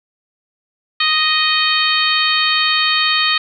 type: harmonic tone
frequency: 622.3 Hz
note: D#5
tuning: in tune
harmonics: 2 / 3 / 4 / 5 / 6 / 7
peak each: -20 / -20 / -20 / -20 / -20 / -20 dBFS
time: 1-3.38 s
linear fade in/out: 5 ms
effects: none